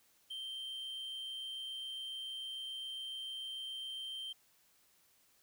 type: tone with amplitude modulation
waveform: triangle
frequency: 3136 Hz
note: G7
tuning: in tune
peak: -38 dBFS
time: 0.3-4.33 s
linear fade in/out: 10 ms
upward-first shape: sine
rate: 127 Hz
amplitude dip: 30%
effects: white hiss -70 dBFS RMS until 5.42 s